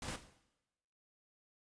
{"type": "noise", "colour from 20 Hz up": "pink", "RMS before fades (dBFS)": -44, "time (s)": [0.02, 0.16], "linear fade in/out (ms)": 2}
{"type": "noise with exponential decay", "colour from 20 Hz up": "pink", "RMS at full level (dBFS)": -42, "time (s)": [0.08, 0.41], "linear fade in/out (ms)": 5, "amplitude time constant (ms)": 71}
{"effects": ["noise-tail reverb RT60 1.0 s tail -17 dB re dry", "resampled to 22050 Hz"]}